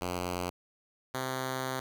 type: tone pair in turn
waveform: 5% pulse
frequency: 89.4 / 130.43 Hz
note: F2 / C3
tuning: +41 / -5 cents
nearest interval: perfect fifth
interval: 654 cents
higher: second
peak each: -21 dBFS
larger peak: neither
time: 0.01-0.5 / 1.14-1.8 s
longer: second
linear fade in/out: 5 ms
effects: none